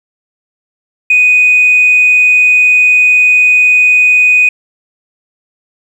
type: tone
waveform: sine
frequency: 2489 Hz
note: D#7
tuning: in tune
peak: -3 dBFS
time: 1.1-4.49 s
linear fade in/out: 5 ms
effects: tanh soft clip ceiling 0 dBFS + 7-bit